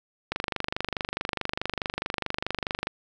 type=click train; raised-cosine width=0.3 ms; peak=-11 dBFS; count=64; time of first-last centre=0.32-2.871 s; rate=24.7 Hz; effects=none